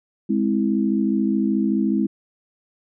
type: chord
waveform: sine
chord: Ab augmented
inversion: none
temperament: equal with one note detuned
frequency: 207.7 / 261.6 / 326.6 Hz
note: Ab3 / C4 / E4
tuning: 0 / 0 / -16 cents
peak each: -20 / -23 / -23 dBFS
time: 0.29-2.07 s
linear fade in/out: 10 ms
effects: none